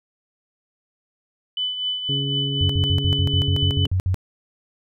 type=tone with tremolo; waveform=sine; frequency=3000 Hz; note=F#7; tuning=23 cents sharp; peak=-20 dBFS; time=1.57-3.86 s; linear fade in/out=2 ms; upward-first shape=triangle; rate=4 Hz; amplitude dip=60%
type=harmonic tone; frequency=138.59 Hz; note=C#3; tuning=in tune; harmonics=1 / 2 / 3; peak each=-24 / -30 / -34 dBFS; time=2.09-3.87 s; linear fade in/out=2 ms
type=tone bursts; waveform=sine; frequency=92.5 Hz; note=F#2; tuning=in tune; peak=-17 dBFS; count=11; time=2.61-4.144 s; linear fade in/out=0 ms; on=84 ms; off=61 ms
effects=none